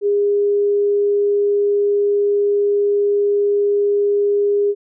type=tone; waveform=sine; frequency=407.6 Hz; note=G#4; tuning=32 cents flat; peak=-13 dBFS; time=0.01-4.75 s; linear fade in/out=50 ms; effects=none